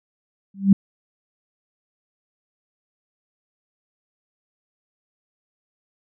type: tone with exponential growth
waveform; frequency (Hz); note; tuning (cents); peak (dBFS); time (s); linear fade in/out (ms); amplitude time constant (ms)
sine; 196; G3; 0; -5; 0.54-0.73; 5; 40
effects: none